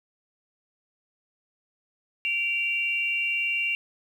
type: tone pair together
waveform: sine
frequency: 2328 / 2769 Hz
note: D7 / F7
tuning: -16 / -15 cents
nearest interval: minor third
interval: 301 cents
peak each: -29 / -25 dBFS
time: 2.25-3.75 s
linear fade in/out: 0 ms
effects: 9-bit